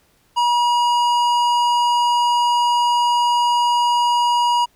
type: tone with tanh clipping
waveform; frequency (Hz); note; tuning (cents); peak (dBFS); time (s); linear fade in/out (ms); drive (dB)
sine; 960; B5; -49; -16; 0.36-4.66; 20; 14
effects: pink hiss -59 dBFS RMS until 4.75 s